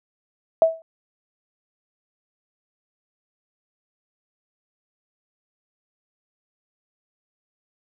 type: tone with exponential decay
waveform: sine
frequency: 651 Hz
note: E5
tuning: 22 cents flat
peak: -8 dBFS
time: 0.62-0.82 s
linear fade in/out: 1 ms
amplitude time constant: 43 ms
effects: none